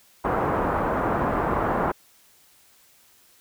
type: low-pass noise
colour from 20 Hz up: white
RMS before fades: -24 dBFS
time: 0.24-1.92 s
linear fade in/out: 10 ms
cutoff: 1200 Hz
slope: 24 dB/octave
effects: white hiss -57 dBFS RMS until 3.4 s